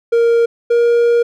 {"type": "tone pair in turn", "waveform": "triangle", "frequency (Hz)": [466.2, 472.2], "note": ["A#4", "A#4"], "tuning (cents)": [0, 22], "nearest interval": "unison", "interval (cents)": 22, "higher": "second", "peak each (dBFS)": -7, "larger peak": "neither", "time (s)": [[0.12, 0.46], [0.7, 1.23]], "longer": "second", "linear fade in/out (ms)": 10, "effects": []}